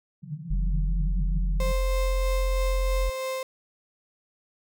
pink band-pass noise, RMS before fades -35 dBFS, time 0.22-1.73 s, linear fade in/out 20 ms, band 140 to 180 Hz, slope 96 dB/octave
sine tone, 44.06 Hz, F1, 16 cents sharp, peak -22 dBFS, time 0.5-3.1 s, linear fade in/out 10 ms
35% pulse tone with tremolo, 523.3 Hz, C5, in tune, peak -26 dBFS, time 1.6-3.43 s, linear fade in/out 2 ms, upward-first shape sine, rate 3.1 Hz, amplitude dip 25%
effects none

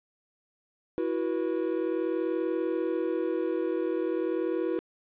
triangle chord, E suspended second, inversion none, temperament equal with one note detuned, 329.6 / 370 / 484.6 Hz, E4 / F#4 / B4, 0 / 0 / -33 cents, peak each -28 / -29 / -30 dBFS, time 0.98-4.79 s, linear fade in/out 0 ms, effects resampled to 8000 Hz + 10-bit

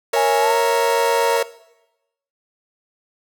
40% pulse chord, A# diminished, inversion none, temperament equal, 466.2 / 554.4 / 659.3 Hz, A#4 / C#5 / E5, 0 / 0 / 0 cents, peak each -18 / -20 / -24 dBFS, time 0.13-1.43 s, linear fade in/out 5 ms
sine tone with pitch glide, 830.6 to 932.3 Hz, G#5 to A#5, 0 to 0 cents, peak -17 dBFS, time 0.16-1.37 s, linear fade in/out 5 ms, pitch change +200 cents, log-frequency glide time 0.39-0.55 s
effects noise-tail reverb RT60 0.9 s tail -18 dB re dry

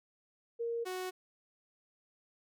sine / sawtooth tone pair in turn, 466.2 / 369.2 Hz, A#4 / F#4, 0 / -4 cents, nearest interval major third, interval 404 cents, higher first, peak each -33 / -33 dBFS, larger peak neither, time 0.59-0.85 / 0.85-1.11 s, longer neither, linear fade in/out 20 ms, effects none

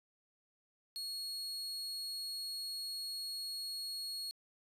40% pulse tone, 4316 Hz, C#8, 47 cents flat, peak -38 dBFS, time 0.96-4.31 s, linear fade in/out 0 ms, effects resampled to 32000 Hz

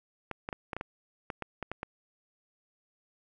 clicks, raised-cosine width 0.5 ms, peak -20 dBFS, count 11, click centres 0.313 / 0.489 / 0.528 / 0.732 / 0.766 / 0.811 / 1.302 / 1.423 / 1.627 / 1.716 / 1.831 s, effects none

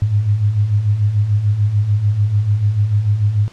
sine beating tone pair, 99 / 105.8 Hz, G2 / G#2, +18 / +33 cents, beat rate 6.8 Hz, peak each -20 / -13 dBFS, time 0.02-3.48 s, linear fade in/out 0 ms, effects pink hiss -45 dBFS RMS until 3.52 s + low-pass 6000 Hz 12 dB/octave

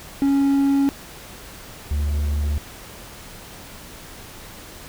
triangle tone pair in turn, 277.2 / 73.23 Hz, C#4 / D2, 0 / -4 cents, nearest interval octave + major seventh, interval 2304 cents, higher first, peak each -13 / -17 dBFS, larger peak first, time 0.22-0.89 / 1.91-2.58 s, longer neither, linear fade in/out 0 ms, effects pink hiss -40 dBFS RMS until 4.88 s

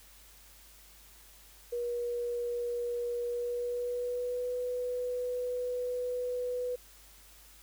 sine tone with pitch glide, 480 to 494.9 Hz, B4 to B4, -49 to +4 cents, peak -31 dBFS, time 1.72-6.76 s, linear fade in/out 10 ms, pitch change +53 cents, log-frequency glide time 3.26-4.5 s, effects added 50 Hz sine -59 dBFS peak until 7.62 s + white hiss -57 dBFS RMS until 7.62 s

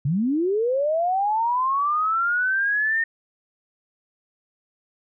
sine linear sweep, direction up, 128.4 to 1840 Hz, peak -19 dBFS, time 0.05-3.04 s, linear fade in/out 5 ms, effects none

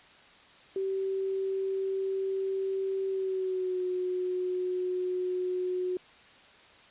sine tone with pitch glide, 385.2 to 364.8 Hz, G4 to F#4, -30 to -24 cents, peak -28 dBFS, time 0.76-5.97 s, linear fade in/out 2 ms, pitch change -94 cents, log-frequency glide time 3.08-3.83 s, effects white hiss -55 dBFS RMS until 6.9 s + resampled to 8000 Hz

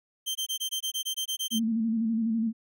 sawtooth tone bursts, 3136 Hz, G7, in tune, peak -25 dBFS, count 12, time 0.26-1.596 s, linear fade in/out 20 ms, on 93 ms, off 20 ms
sine tone with vibrato, 225.1 Hz, A3, 40 cents sharp, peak -24 dBFS, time 1.51-2.53 s, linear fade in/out 50 ms, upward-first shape square, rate 12 Hz, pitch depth 43 cents each way
effects none

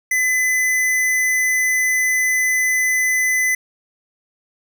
square tone, 2015 Hz, B6, 34 cents sharp, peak -16 dBFS, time 0.11-3.55 s, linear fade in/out 5 ms, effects none

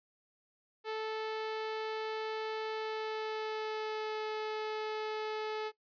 sawtooth tone with pitch glide, 437.6 to 431.8 Hz, A4 to A4, -9 to -33 cents, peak -31 dBFS, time 0.84-5.72 s, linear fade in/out 50 ms, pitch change -24 cents, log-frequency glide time 2.72-4.23 s, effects noise-tail reverb RT60 0.1 s tail -19 dB re dry + resampled to 11025 Hz

